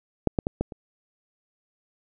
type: clicks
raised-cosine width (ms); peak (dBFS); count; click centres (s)
2; -6 / -9 / -12 / -11 / -24; 5; 0.273 / 0.388 / 0.469 / 0.61 / 0.722
effects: none